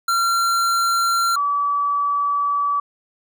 square / sine tone pair in turn, 1370 / 1148.4 Hz, F6 / D6, -34 / -39 cents, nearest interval minor third, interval 305 cents, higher first, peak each -17 dBFS, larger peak neither, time 0.08-1.36 / 1.36-2.8 s, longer second, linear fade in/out 5 ms, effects none

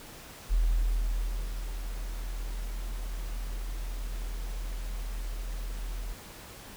sine tone with ADSR envelope, 41.2 Hz, E1, in tune, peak -21 dBFS, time 0.49-6.14 s, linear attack 35 ms, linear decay 1000 ms, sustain -11 dB, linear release 18 ms, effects pink hiss -47 dBFS RMS until 6.76 s

